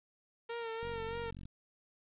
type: tone with vibrato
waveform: sawtooth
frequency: 459.4 Hz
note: A#4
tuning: 25 cents flat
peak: -34 dBFS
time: 0.49-1.31 s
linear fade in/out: 10 ms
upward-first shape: sine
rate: 3.2 Hz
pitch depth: 40 cents each way
type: click train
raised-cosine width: 5 ms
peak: -36 dBFS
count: 30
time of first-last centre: 0.83-1.455 s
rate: 46.4 Hz
effects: resampled to 8000 Hz + 10-bit